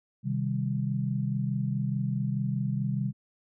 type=chord; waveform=sine; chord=C minor; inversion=none; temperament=equal with one note detuned; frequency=130.81 / 155.56 / 197.59 Hz; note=C3 / Eb3 / G3; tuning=0 / 0 / +14 cents; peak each=-29 / -33 / -31 dBFS; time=0.23-3.13 s; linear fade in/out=50 ms; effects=none